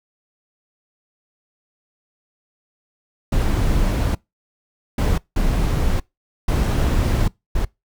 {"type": "noise bursts at uneven times", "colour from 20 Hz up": "brown", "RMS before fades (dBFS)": -18, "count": 5, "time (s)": [[3.32, 4.15], [4.98, 5.18], [5.36, 6], [6.48, 7.28], [7.55, 7.65]], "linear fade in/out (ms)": 5, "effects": ["noise-tail reverb RT60 0.2 s tail -24 dB re dry"]}